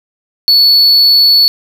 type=tone; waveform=triangle; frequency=4429 Hz; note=C#8; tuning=2 cents flat; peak=-3 dBFS; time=0.48-1.48 s; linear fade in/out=0 ms; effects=none